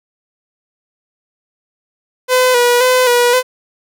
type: tone with vibrato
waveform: sawtooth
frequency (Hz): 495.9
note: B4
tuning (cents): +7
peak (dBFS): -5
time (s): 2.28-3.43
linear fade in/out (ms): 50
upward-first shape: square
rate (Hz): 1.9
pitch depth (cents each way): 40
effects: none